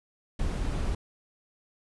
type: noise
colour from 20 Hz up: brown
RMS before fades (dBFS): -29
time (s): 0.39-0.95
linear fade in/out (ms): 5
effects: resampled to 24000 Hz